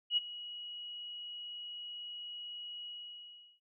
sine tone with ADSR envelope, 2909 Hz, F#7, 30 cents flat, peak -25 dBFS, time 0.1-3.6 s, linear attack 70 ms, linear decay 22 ms, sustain -17 dB, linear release 740 ms, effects none

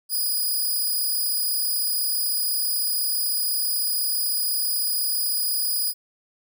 5% pulse tone, 4941 Hz, D#8, 13 cents flat, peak -15 dBFS, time 0.09-5.94 s, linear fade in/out 50 ms, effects none

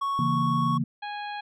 triangle tone, 1108.7 Hz, C#6, in tune, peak -23 dBFS, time 0.01-0.78 s, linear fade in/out 10 ms
sine chord, A# diminished, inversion first, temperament equal with one note detuned, 138.59 / 165.86 / 233.1 Hz, C#3 / E3 / A#3, 0 / +11 / 0 cents, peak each -28 dBFS, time 0.19-0.84 s, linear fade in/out 2 ms
harmonic tone, 827 Hz, G#5, 8 cents flat, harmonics 1 / 2 / 3 / 4 / 5, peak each -33 / -39 / -43 / -45 / -47 dBFS, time 1.02-1.41 s, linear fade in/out 10 ms
effects none

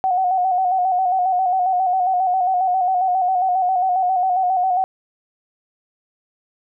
sine tone with vibrato, 740 Hz, F#5, in tune, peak -15 dBFS, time 0.04-4.84 s, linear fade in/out 0 ms, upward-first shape square, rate 7.4 Hz, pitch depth 46 cents each way, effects none

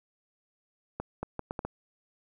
accelerating click train, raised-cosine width 1 ms, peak -19 dBFS, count 6, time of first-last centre 1-1.65 s, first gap 230 ms, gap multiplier 0.71, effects 10-bit

